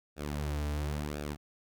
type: tone with flanger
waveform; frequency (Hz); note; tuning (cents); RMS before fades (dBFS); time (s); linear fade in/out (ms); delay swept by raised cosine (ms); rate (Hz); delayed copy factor
sawtooth; 73.8; D2; +9; -35; 0.16-1.37; 50; 0.96 to 5.56; 0.97; -0.7
effects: none